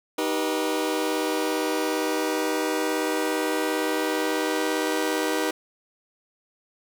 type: chord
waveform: sawtooth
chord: Eb augmented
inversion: none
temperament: just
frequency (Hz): 311.1 / 388.9 / 486.1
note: Eb4 / G4 / B4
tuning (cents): 0 / -14 / -28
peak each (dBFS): -23 / -25 / -24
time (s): 0.18-5.51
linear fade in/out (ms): 5
effects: none